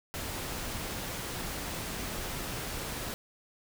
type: noise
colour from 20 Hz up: pink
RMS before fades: -37 dBFS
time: 0.14-3.14 s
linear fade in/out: 0 ms
effects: none